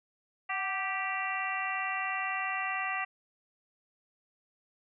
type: harmonic tone with a mistuned harmonic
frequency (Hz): 391.1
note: G4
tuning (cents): -4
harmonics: 2 / 3 / 4 / 5 / 6 / 7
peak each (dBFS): -37 / -37 / -43 / -35 / -41 / -38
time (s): 0.49-3.05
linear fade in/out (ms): 10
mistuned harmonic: 2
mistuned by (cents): -64
effects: none